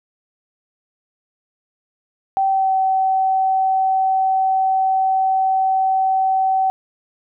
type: tone with pitch glide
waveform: sine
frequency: 774 to 763.3 Hz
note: G5 to G5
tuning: -22 to -46 cents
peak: -14 dBFS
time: 2.37-6.7 s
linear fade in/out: 0 ms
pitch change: -24 cents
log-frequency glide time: 2.48-2.73 s
effects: none